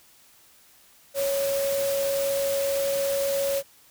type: tone in noise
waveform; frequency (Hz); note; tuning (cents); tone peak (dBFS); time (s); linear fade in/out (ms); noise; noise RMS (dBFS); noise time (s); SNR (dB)
sine; 554.4; C#5; 0; -23; 1.14-3.63; 50; white; -33; 1.14-3.63; +7
effects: white hiss -56 dBFS RMS until 3.9 s